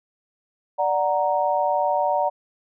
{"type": "chord", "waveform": "sine", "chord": "D augmented", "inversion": "none", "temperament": "equal", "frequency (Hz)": [587.3, 740, 932.3], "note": ["D5", "F#5", "A#5"], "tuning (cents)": [0, 0, 0], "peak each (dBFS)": -23, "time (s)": [0.78, 2.3], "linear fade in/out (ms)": 20, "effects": []}